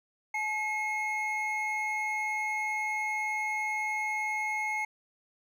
triangle tone pair together, 856.8 / 2159 Hz, A5 / C#7, -46 / -46 cents, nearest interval octave + major third, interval 1600 cents, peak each -32 / -29 dBFS, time 0.34-4.85 s, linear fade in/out 5 ms, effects none

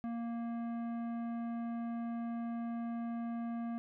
sine tone with tanh clipping, 233.1 Hz, A#3, in tune, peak -38 dBFS, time 0.04-3.78 s, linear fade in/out 0 ms, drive 13 dB, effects none

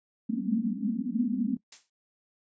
pink band-pass noise, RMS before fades -29 dBFS, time 0.29-1.57 s, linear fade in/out 10 ms, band 200 to 260 Hz, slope 96 dB/octave
blue noise with exponential decay, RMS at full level -37 dBFS, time 1.72-1.9 s, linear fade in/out 5 ms, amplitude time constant 38 ms
effects noise-tail reverb RT60 0.1 s tail -20 dB re dry + resampled to 16000 Hz

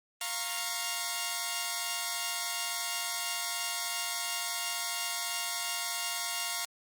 5% pulse chord, Bb minor, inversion second, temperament equal with one note detuned, 698.5 / 932.3 / 1091.6 Hz, F5 / Bb5 / Db6, 0 / 0 / -27 cents, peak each -25 dBFS, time 0.21-6.65 s, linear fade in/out 2 ms, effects Opus 32 kbps

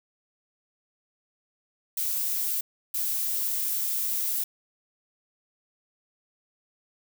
violet noise bursts at uneven times, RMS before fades -28 dBFS, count 2, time 1.97-2.61 / 2.94-4.44 s, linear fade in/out 5 ms, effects none

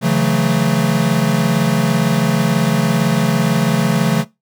square chord, F# minor seventh, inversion second, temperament equal with one note detuned, 138.59 / 164.81 / 182.77 / 220 Hz, C#3 / E3 / F#3 / A3, 0 / 0 / -21 / 0 cents, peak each -19 dBFS, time 0.01-4.25 s, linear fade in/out 50 ms, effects noise-tail reverb RT60 0.2 s tail -19 dB re dry

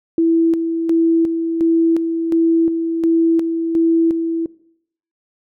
sine tone with tremolo, 330 Hz, E4, 2 cents sharp, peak -11 dBFS, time 0.18-4.46 s, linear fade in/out 2 ms, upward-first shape square, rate 1.4 Hz, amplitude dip 50%, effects noise-tail reverb RT60 0.7 s tail -21 dB re dry

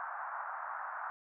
white band-pass noise, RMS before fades -41 dBFS, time 0-1.1 s, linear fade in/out 0 ms, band 730 to 1500 Hz, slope 48 dB/octave, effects none

